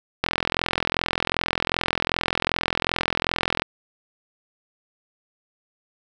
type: click train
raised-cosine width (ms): 0.3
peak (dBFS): -4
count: 145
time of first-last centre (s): 0.24-3.62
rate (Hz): 42.6
effects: none